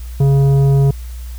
sine tone with tanh clipping, 138.2 Hz, C#3, 5 cents flat, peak -10 dBFS, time 0.2-0.91 s, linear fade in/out 5 ms, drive 10 dB, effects added 60 Hz sine -25 dBFS peak until 1.38 s + white hiss -43 dBFS RMS until 1.38 s

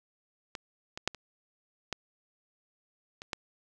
clicks, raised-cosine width 0.2 ms, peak -20 / -21 / -9 / -27 / -15 / -25 / -15 dBFS, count 7, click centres 0.552 / 0.975 / 1.076 / 1.147 / 1.927 / 3.219 / 3.332 s, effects none

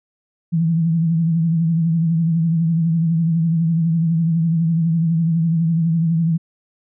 sine tone with vibrato, 164.81 Hz, E3, in tune, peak -14 dBFS, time 0.52-6.38 s, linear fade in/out 20 ms, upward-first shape triangle, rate 12 Hz, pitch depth 71 cents each way, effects none

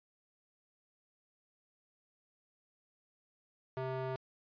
square tone with band-pass filter, 130.81 Hz, C3, in tune, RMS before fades -38 dBFS, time 3.77-4.16 s, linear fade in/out 0 ms, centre 630 Hz, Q 0.91, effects resampled to 11025 Hz

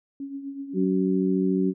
sine tone with tremolo, 276.7 Hz, C#4, 3 cents flat, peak -29 dBFS, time 0.2-0.84 s, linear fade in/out 2 ms, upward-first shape triangle, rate 8 Hz, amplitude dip 65%
harmonic tone, 94 Hz, F#2, 28 cents sharp, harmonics 2 / 3 / 4, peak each -23 / -25 / -26 dBFS, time 0.73-1.74 s, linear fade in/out 50 ms
effects none

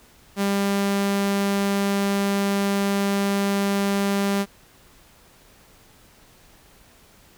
sawtooth tone, 199.1 Hz, G3, 27 cents sharp, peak -16 dBFS, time 0.36-4.46 s, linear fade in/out 50 ms, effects pink hiss -53 dBFS RMS until 7.37 s

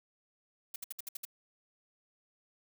blue noise bursts, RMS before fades -40 dBFS, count 7, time 0.74-1.252 s, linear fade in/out 5 ms, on 20 ms, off 62 ms, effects none

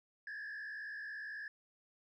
sine tone with frequency modulation, 1700 Hz, G#6, 40 cents sharp, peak -40 dBFS, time 0.27-1.48 s, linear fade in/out 2 ms, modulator 58.1 Hz, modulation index 1.2, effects tanh soft clip ceiling -41 dBFS

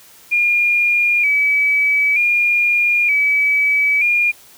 sine tone with vibrato, 2352 Hz, D7, 2 cents sharp, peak -12 dBFS, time 0.31-4.32 s, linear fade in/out 20 ms, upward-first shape square, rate 0.54 Hz, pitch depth 48 cents each way, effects white hiss -45 dBFS RMS until 4.57 s

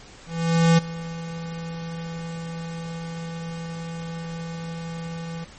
square tone with ADSR envelope, 166.1 Hz, E3, 13 cents sharp, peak -13 dBFS, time 0.26-5.45 s, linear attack 520 ms, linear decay 13 ms, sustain -18 dB, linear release 15 ms, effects pink hiss -46 dBFS RMS until 5.58 s + MP3 32 kbps

